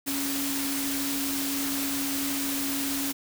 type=tone in noise; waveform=sine; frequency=277.2 Hz; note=C#4; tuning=in tune; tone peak=-30 dBFS; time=0.06-3.13 s; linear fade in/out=20 ms; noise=white; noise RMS=-31 dBFS; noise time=0.06-3.13 s; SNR=-2 dB; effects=none